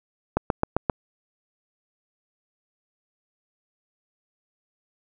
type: click train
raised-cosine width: 1 ms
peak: -6 dBFS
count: 5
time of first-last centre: 0.37-0.898 s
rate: 7.58 Hz
effects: none